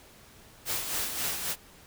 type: noise with tremolo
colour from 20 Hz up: white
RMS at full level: -30 dBFS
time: 0.65-1.56 s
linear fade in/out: 50 ms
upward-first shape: sine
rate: 3.7 Hz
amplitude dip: 50%
effects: pink hiss -54 dBFS RMS until 1.86 s